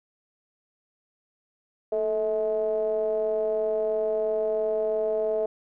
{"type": "ring-modulated tone", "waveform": "triangle", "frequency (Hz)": 103.9, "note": "G#2", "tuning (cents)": 1, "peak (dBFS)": -18, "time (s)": [1.92, 5.46], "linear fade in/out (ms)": 5, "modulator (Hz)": 541, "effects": []}